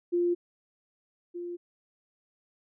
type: tone pair in turn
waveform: sine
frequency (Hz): 349.2 / 349.2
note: F4 / F4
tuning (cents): 0 / 0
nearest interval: unison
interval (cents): 0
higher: neither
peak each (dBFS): -23 / -34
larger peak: first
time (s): 0.12-0.35 / 1.34-1.57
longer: neither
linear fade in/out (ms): 20
effects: none